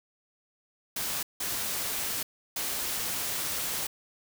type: noise bursts at uneven times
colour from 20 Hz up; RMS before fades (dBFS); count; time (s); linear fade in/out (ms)
white; -32; 3; 0.96-1.23 / 1.4-2.23 / 2.56-3.87; 5
effects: none